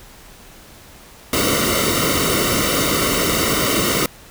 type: noise with comb filter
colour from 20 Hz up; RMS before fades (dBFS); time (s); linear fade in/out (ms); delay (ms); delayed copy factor
pink; -18; 1.33-4.06; 2; 1.2; -0.85
effects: pink hiss -43 dBFS RMS until 4.3 s